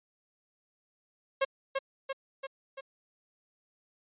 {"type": "tone with echo", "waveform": "sawtooth", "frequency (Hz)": 541, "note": "C#5", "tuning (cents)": -42, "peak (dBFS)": -20, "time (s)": [1.41, 1.45], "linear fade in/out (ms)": 10, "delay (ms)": 340, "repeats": 4, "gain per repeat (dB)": -4, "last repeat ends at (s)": 2.81, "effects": ["resampled to 8000 Hz"]}